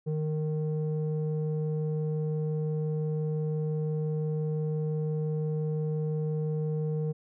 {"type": "tone with low-pass filter", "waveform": "square", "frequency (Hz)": 154.3, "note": "D#3", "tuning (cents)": -14, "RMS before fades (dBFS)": -30, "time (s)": [0.06, 7.13], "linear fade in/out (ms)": 20, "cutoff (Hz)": 370, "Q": 9.2, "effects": []}